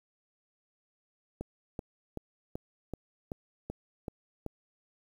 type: click train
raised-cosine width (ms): 2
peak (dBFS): -23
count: 9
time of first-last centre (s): 1.41-4.463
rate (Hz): 2.62
effects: 9-bit